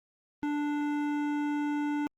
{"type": "tone with hard clipping", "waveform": "sine", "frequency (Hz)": 293.7, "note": "D4", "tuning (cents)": 0, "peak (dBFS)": -30, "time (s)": [0.43, 2.07], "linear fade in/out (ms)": 0, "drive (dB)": 14, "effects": ["Opus 32 kbps"]}